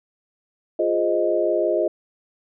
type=chord; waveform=sine; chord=F minor seventh; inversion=none; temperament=equal; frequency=349.2 / 415.3 / 523.3 / 622.3 Hz; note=F4 / Ab4 / C5 / Eb5; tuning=0 / 0 / 0 / 0 cents; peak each=-23 / -25 / -26 / -21 dBFS; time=0.79-1.88 s; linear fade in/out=5 ms; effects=none